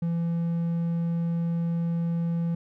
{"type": "tone", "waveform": "triangle", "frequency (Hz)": 168.5, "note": "E3", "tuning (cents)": 38, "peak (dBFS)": -22, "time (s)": [0.02, 2.55], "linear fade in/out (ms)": 5, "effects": []}